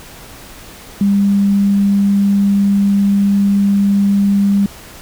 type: tone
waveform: sine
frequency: 200 Hz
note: G3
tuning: 35 cents sharp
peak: -9 dBFS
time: 1.01-4.66 s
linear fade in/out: 2 ms
effects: pink hiss -36 dBFS RMS until 5.01 s